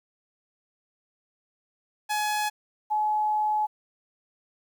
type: tone pair in turn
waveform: sawtooth / sine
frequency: 844 / 850.9 Hz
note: G#5 / G#5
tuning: +28 / +42 cents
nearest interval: unison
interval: 14 cents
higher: second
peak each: -21 / -22 dBFS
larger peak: first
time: 2.09-2.5 / 2.9-3.67 s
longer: second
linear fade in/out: 20 ms
effects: 10-bit